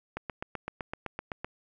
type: click train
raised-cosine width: 0.5 ms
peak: -19 dBFS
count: 11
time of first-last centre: 0.17-1.446 s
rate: 7.84 Hz
effects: none